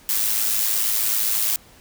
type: noise with amplitude modulation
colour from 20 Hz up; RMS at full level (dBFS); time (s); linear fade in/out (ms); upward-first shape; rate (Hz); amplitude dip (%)
blue; -19; 0.09-1.56; 0; sine; 108; 50
effects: pink hiss -50 dBFS RMS until 1.8 s